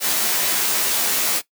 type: noise with comb filter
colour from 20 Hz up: white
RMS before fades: -20 dBFS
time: 0-1.42 s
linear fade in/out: 50 ms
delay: 13 ms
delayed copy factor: +0.75
effects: noise-tail reverb RT60 0.1 s tail -17 dB re dry + high-pass 200 Hz 12 dB/octave